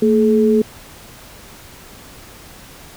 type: tone pair together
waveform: sine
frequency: 225.1 / 426.8 Hz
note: A3 / G#4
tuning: +40 / +47 cents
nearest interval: major seventh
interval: 1107 cents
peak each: -13 dBFS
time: 0.02-0.62 s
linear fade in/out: 5 ms
effects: pink hiss -40 dBFS RMS until 2.96 s